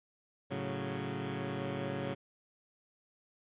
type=chord; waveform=15% pulse; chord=F# minor; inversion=first; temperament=equal; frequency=110 / 138.59 / 185 Hz; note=A2 / C#3 / F#3; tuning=0 / 0 / 0 cents; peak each=-35 / -32 / -34 dBFS; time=0.5-2.15 s; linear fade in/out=20 ms; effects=resampled to 8000 Hz